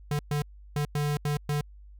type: tone bursts at uneven times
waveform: square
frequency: 146.83 Hz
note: D3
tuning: in tune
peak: -26 dBFS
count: 6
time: 0.11-0.19 / 0.31-0.42 / 0.76-0.85 / 0.95-1.17 / 1.25-1.37 / 1.49-1.61 s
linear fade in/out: 2 ms
effects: added 50 Hz sine -46 dBFS peak until 1.99 s